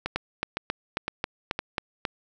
two click trains, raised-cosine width 0.3 ms, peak -10 / -12 dBFS, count 8 / 4, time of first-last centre 0.16-2.052 / 0.06-1.591 s, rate 3.7 / 1.96 Hz, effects none

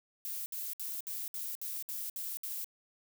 violet noise bursts, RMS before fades -39 dBFS, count 9, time 0.25-2.644 s, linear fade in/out 0 ms, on 210 ms, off 63 ms, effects none

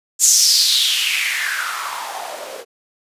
blue noise with band-pass filter sweep, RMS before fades -18 dBFS, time 0.19-2.65 s, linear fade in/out 50 ms, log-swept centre 7200 to 460 Hz, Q 4.7, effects resampled to 32000 Hz

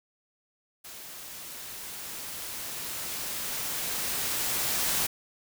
white noise with level ramp, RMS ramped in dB -44 to -27 dBFS, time 0.84-5.07 s, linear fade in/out 10 ms, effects none

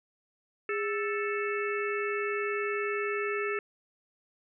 harmonic tone with a mistuned harmonic, 440 Hz, A4, in tune, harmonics 1 / 3 / 4 / 5 / 6, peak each -31 / -36 / -37 / -38 / -39 dBFS, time 0.69-3.59 s, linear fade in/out 2 ms, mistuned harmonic 1, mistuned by -120 cents, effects none

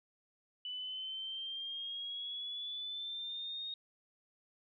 sine exponential sweep, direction up, 2977 to 3729 Hz, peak -39 dBFS, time 0.65-3.74 s, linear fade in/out 2 ms, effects none

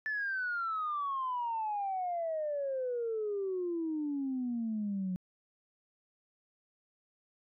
sine exponential sweep, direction down, 1760 to 180.3 Hz, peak -31 dBFS, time 0.06-5.16 s, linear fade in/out 0 ms, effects tanh soft clip ceiling -27 dBFS

